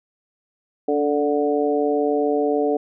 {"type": "harmonic tone with a mistuned harmonic", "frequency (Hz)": 146.83, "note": "D3", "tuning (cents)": 0, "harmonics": [2, 3, 4, 5], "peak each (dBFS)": [-23, -20, -25, -26], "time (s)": [0.88, 2.77], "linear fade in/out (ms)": 5, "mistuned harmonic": 2, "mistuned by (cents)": -25, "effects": []}